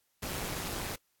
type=noise with amplitude modulation; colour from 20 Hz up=pink; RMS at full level=-34 dBFS; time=0.22-0.96 s; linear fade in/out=10 ms; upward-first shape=sine; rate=205 Hz; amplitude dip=70%; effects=white hiss -75 dBFS RMS until 1.2 s + AAC 64 kbps